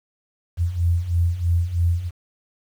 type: beating tone pair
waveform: sine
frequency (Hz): 83.9 / 87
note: E2 / F2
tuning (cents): +31 / -6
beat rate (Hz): 3.1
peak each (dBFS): -23 / -19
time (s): 0.57-2.11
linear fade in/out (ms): 50
effects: 8-bit